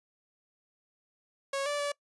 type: tone with pitch steps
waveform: sawtooth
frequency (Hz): 550 / 582 / 576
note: C#5 / D5 / D5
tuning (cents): -14 / -16 / -34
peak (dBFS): -26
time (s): 1.53-1.92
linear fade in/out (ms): 5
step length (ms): 130
effects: noise-tail reverb RT60 0.1 s tail -23 dB re dry + resampled to 24000 Hz